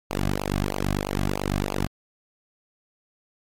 sawtooth tone with flanger, 49 Hz, G1, in tune, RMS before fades -26 dBFS, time 0.1-1.87 s, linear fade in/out 10 ms, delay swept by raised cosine 0.53 to 2.23 ms, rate 3.1 Hz, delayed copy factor -0.95, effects MP3 64 kbps

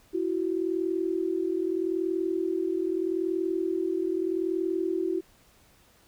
sine tone pair together, 333.3 / 374.1 Hz, E4 / F#4, +19 / +19 cents, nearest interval major second, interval 200 cents, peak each -28 dBFS, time 0.13-5.21 s, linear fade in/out 20 ms, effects pink hiss -60 dBFS RMS until 6.07 s

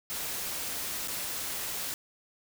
white noise with dropouts, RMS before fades -35 dBFS, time 0.1-1.94 s, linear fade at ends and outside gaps 0 ms, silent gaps 1.075-1.082 s, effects none

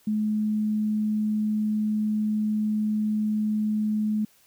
sine tone, 213.4 Hz, G#3, 47 cents sharp, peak -22 dBFS, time 0.07-4.25 s, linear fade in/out 5 ms, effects white hiss -60 dBFS RMS until 4.46 s

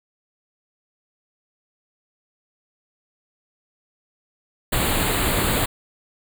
pink band-stop noise, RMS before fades -21 dBFS, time 4.72-5.66 s, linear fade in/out 10 ms, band 4500 to 7100 Hz, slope 96 dB/octave, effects none

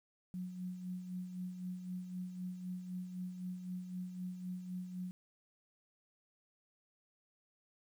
sine tone with tremolo, 182.1 Hz, F#3, 27 cents flat, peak -38 dBFS, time 0.34-5.11 s, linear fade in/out 0 ms, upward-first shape sine, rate 3.9 Hz, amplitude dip 55%, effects 11-bit

